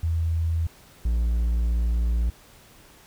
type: tone pair in turn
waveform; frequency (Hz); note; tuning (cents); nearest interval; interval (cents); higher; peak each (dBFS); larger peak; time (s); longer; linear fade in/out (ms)
sine / triangle; 82.3 / 57.89; E2 / A#1; -2 / -11; tritone; 609; first; -21 / -18; second; 0.03-0.67 / 1.05-2.3; second; 5
effects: pink hiss -52 dBFS RMS until 3.06 s